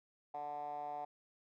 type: tone with band-pass filter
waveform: 10% pulse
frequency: 146.83 Hz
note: D3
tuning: in tune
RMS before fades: -43 dBFS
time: 0.34-1.05 s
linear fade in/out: 5 ms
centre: 780 Hz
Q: 8.9
effects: none